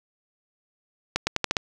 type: accelerating click train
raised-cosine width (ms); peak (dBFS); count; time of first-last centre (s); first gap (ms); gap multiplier
0.2; -5; 6; 1.16-1.568; 110; 0.85
effects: 7-bit